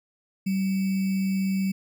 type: tone with sample-and-hold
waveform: sine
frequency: 192.1 Hz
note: G3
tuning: 35 cents flat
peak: -22 dBFS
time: 0.46-1.72 s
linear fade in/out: 10 ms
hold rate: 2450 Hz
effects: none